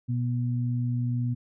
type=tone pair together; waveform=sine; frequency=121.8 / 243.8 Hz; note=B2 / B3; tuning=-24 / -22 cents; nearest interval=octave; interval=1202 cents; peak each=-25 / -32 dBFS; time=0.08-1.35 s; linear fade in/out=20 ms; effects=none